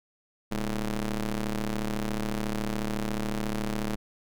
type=ring-modulated tone; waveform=sawtooth; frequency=111.1 Hz; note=A2; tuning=17 cents sharp; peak=-21 dBFS; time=0.51-3.96 s; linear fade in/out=10 ms; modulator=94.1 Hz; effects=none